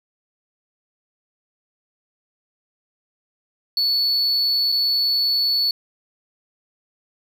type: tone with dropouts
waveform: sine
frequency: 4435 Hz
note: C#8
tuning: in tune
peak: -14 dBFS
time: 3.77-5.71 s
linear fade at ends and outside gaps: 2 ms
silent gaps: 4.719-4.723 s
effects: tanh soft clip ceiling -16 dBFS + 8-bit